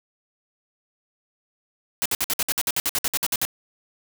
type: noise bursts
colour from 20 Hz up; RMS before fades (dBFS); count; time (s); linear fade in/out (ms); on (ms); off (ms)
white; -23; 16; 2.02-3.451; 0; 36; 57
effects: none